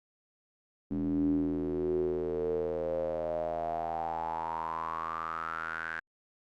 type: tone with band-pass filter sweep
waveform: square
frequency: 40.75 Hz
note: E1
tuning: 19 cents flat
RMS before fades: -33 dBFS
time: 0.91-6 s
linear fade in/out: 0 ms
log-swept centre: 250 to 1600 Hz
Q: 9.3
effects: Opus 48 kbps

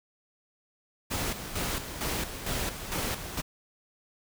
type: noise with tremolo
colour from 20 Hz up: pink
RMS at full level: -31 dBFS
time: 1.1-3.42 s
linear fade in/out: 20 ms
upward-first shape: square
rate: 2.2 Hz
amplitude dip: 60%
effects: none

